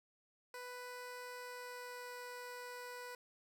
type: tone with pitch glide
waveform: 15% pulse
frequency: 495.3 to 492.4 Hz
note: B4 to B4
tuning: +5 to -5 cents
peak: -40 dBFS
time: 0.54-3.15 s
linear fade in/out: 2 ms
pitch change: -10 cents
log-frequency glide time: 1.31-2.14 s
effects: none